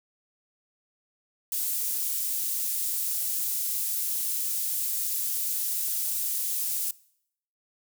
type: high-pass noise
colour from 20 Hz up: pink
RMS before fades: -29 dBFS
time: 1.52-6.91 s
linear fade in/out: 2 ms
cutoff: 11000 Hz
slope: 12 dB/octave
effects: noise-tail reverb RT60 0.7 s tail -22 dB re dry